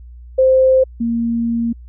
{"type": "tone pair in turn", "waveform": "sine", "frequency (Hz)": [522, 232.5], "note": ["C5", "A#3"], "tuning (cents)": [-4, -4], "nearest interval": "octave + major second", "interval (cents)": 1400, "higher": "first", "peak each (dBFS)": [-8, -15], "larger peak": "first", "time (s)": [[0.38, 0.84], [1, 1.73]], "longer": "second", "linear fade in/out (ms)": 10, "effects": ["added 60 Hz sine -34 dBFS peak until 1.88 s"]}